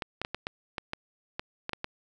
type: clicks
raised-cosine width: 0.3 ms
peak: -16 dBFS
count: 11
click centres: 0.022 / 0.216 / 0.249 / 0.346 / 0.469 / 0.782 / 0.934 / 1.395 / 1.694 / 1.733 / 1.844 s
effects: none